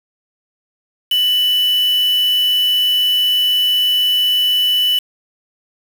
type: tone with quantisation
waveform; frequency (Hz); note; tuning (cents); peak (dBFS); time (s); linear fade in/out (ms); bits
sine; 2978; F#7; +11; -12; 1.11-4.99; 5; 4
effects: none